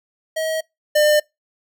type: tone pair in turn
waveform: square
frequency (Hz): 637 / 601.1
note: D#5 / D5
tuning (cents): +41 / +40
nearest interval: minor second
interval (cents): 101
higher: first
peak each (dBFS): -21 / -13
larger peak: second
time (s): 0.36-0.61 / 0.95-1.2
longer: neither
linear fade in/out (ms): 10
effects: noise-tail reverb RT60 0.2 s tail -25 dB re dry